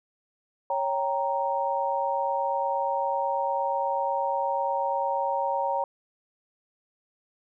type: chord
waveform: sine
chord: G diminished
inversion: second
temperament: equal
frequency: 554.4 / 784 / 932.3 Hz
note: Db5 / G5 / Bb5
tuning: 0 / 0 / 0 cents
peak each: -29 / -30 / -27 dBFS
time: 0.7-5.84 s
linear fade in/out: 2 ms
effects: none